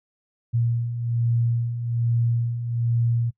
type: beating tone pair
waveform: sine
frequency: 116.7 / 117.9 Hz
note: A#2 / A#2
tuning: +2 / +20 cents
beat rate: 1.2 Hz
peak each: -28 / -21 dBFS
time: 0.53-3.31 s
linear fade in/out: 20 ms
effects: noise-tail reverb RT60 0.1 s tail -23 dB re dry